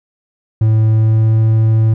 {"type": "tone with pitch glide", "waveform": "triangle", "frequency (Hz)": [109.9, 110.86], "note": ["A2", "A2"], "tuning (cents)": [-2, 13], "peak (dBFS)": -6, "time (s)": [0.61, 1.94], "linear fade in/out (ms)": 5, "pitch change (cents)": 15, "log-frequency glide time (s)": [0.87, 1.42], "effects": []}